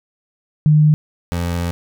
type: tone pair in turn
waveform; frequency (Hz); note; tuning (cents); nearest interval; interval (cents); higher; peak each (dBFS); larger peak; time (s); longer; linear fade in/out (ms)
sine / 25% pulse; 152 / 86.37; D#3 / F2; -40 / -19; minor seventh; 979; first; -8 / -15; first; 0.66-0.94 / 1.32-1.71; second; 0
effects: none